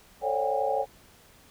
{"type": "tone cluster", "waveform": "sine", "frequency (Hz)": [442.9, 544, 576, 740, 808], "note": ["A4", "C#5", "D5", "F#5", "G#5"], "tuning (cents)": [11, -33, -34, 0, -48], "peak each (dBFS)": [-33, -29, -32, -32, -29], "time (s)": [0.21, 0.86], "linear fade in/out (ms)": 50, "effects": ["pink hiss -56 dBFS RMS until 1.5 s"]}